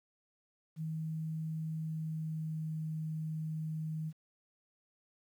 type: tone with pitch glide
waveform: sine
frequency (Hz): 158.9 to 157.44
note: D#3 to D#3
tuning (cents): +37 to +21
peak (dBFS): -35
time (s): 0.76-4.13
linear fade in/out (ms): 50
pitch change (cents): -16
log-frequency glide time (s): 1.74-2.78
effects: 11-bit